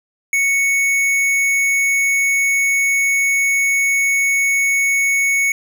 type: tone with hard clipping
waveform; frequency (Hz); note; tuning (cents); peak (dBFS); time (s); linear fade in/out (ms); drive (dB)
sine; 2217; C#7; 0; -15; 0.33-5.52; 2; 13
effects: none